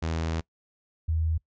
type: tone pair in turn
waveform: sawtooth / sine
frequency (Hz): 81.3 / 80.37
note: E2 / E2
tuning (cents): -23 / -43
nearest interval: unison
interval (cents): 20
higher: first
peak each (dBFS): -23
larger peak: neither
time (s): 0.02-0.41 / 1.08-1.38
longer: first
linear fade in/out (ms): 10
effects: noise-tail reverb RT60 0.1 s tail -23 dB re dry + resampled to 16000 Hz